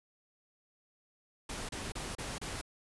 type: noise bursts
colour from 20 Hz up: pink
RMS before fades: -40 dBFS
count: 5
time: 1.49-2.614 s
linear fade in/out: 5 ms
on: 200 ms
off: 31 ms
effects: resampled to 24000 Hz